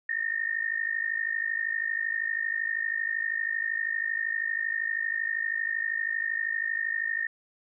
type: tone with amplitude modulation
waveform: sine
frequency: 1831 Hz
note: A#6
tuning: 32 cents flat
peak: -23 dBFS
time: 0.09-7.27 s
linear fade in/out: 5 ms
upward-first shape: sine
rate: 52.7 Hz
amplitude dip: 85%
effects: none